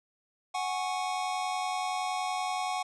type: chord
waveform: square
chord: F# suspended second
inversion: none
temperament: equal with one note detuned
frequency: 740 / 830.6 / 1101.7 Hz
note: F#5 / G#5 / C#6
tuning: 0 / 0 / -11 cents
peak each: -33 / -37 / -37 dBFS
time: 0.54-2.83 s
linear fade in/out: 10 ms
effects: resampled to 22050 Hz